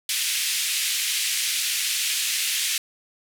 pink band-pass noise, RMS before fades -25 dBFS, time 0.09-2.78 s, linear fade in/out 2 ms, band 2300 to 13000 Hz, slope 24 dB/octave, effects none

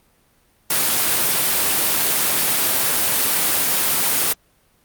white high-pass noise, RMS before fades -18 dBFS, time 0.7-4.33 s, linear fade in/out 5 ms, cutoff 110 Hz, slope 12 dB/octave, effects pink hiss -59 dBFS RMS until 4.84 s + Opus 32 kbps

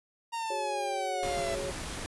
45% pulse exponential sweep, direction down, 932.3 to 660 Hz, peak -32 dBFS, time 0.32-1.56 s, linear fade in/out 20 ms
sine chord, F# suspended second, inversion none, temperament equal, 370 / 415.3 / 554.4 Hz, F#4 / G#4 / C#5, 0 / 0 / 0 cents, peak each -40 / -40 / -35 dBFS, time 0.5-1.71 s, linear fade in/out 5 ms
pink noise, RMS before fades -38 dBFS, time 1.23-2.06 s, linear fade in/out 0 ms
effects resampled to 24000 Hz

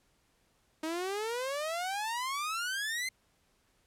sawtooth exponential sweep, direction up, 310 to 2100 Hz, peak -29 dBFS, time 0.83-3.09 s, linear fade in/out 5 ms, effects pink hiss -71 dBFS RMS until 3.86 s + low-pass 12000 Hz 12 dB/octave

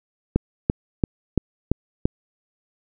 click train, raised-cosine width 3 ms, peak -4 dBFS, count 6, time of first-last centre 0.36-2.055 s, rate 2.95 Hz, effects none

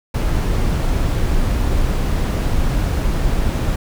brown noise, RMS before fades -17 dBFS, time 0.14-3.76 s, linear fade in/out 5 ms, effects none

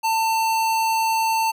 square tone, 895 Hz, A5, 29 cents sharp, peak -19 dBFS, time 0.03-1.52 s, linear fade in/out 20 ms, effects none

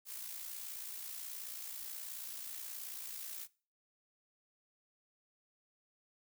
blue noise with amplitude modulation, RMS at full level -43 dBFS, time 0.05-3.48 s, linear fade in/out 50 ms, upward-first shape sine, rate 58.6 Hz, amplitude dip 50%, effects noise-tail reverb RT60 0.4 s tail -22 dB re dry

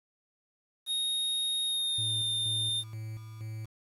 square tone with pitch glide, 3729 to 3621 Hz, A#7 to A7, 0 to +49 cents, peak -29 dBFS, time 0.86-2.84 s, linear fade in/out 50 ms, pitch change -51 cents, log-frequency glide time 1.66-2.15 s
triangle tone with tremolo, 110 Hz, A2, in tune, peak -34 dBFS, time 1.98-3.66 s, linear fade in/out 5 ms, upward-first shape square, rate 2.1 Hz, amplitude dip 50%
effects resampled to 32000 Hz + 9-bit

